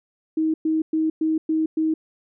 sine tone bursts, 316.5 Hz, D#4, 30 cents sharp, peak -18 dBFS, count 6, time 0.37-1.94 s, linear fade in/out 5 ms, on 170 ms, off 110 ms, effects none

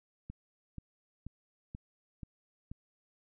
click train, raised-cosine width 5 ms, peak -30 dBFS, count 6, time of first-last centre 0.3-2.715 s, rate 2.07 Hz, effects none

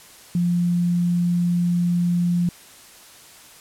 sine tone, 174.61 Hz, F3, in tune, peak -17 dBFS, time 0.35-2.49 s, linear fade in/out 2 ms, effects white hiss -46 dBFS RMS until 3.6 s + low-pass 12000 Hz 12 dB/octave

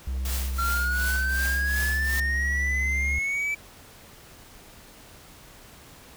triangle tone with pitch glide, 64.9 to 68.76 Hz, C2 to C#2, -13 to -13 cents, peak -24 dBFS, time 0.07-3.19 s, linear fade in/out 5 ms, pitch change +100 cents, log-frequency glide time 1.12-2.04 s
white noise with tremolo, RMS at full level -32 dBFS, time 0.25-2.2 s, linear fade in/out 2 ms, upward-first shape triangle, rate 2.7 Hz, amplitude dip 80%
triangle exponential sweep, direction up, 1362 to 2322 Hz, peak -23 dBFS, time 0.58-3.55 s, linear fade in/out 10 ms
effects pink hiss -49 dBFS RMS until 6.16 s

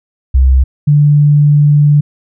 sine tone pair in turn, 65.41 / 146.84 Hz, C2 / D3, 0 / 0 cents, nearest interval octave + major second, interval 1400 cents, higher second, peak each -4 dBFS, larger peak neither, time 0.34-0.64 / 0.87-2.01 s, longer second, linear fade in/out 10 ms, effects none

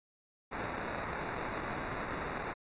blue noise with sample-and-hold, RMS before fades -38 dBFS, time 0.51-2.54 s, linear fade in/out 20 ms, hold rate 3150 Hz, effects resampled to 8000 Hz

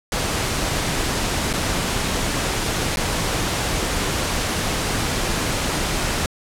pink noise with dropouts, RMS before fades -22 dBFS, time 0.12-6.26 s, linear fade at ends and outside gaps 2 ms, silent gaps 1.53-1.536 / 2.96-2.97 s, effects low-pass 10000 Hz 12 dB/octave

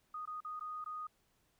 sine tone with dropouts, 1240 Hz, D#6, 6 cents flat, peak -40 dBFS, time 0.14-1.07 s, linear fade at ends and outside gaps 5 ms, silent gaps 0.255-0.274 / 0.405-0.447 / 0.596-0.608 / 0.843-0.86 s, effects pink hiss -75 dBFS RMS until 1.59 s

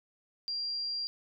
sine tone, 4759 Hz, D8, 22 cents sharp, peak -32 dBFS, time 0.48-1.07 s, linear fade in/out 0 ms, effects none

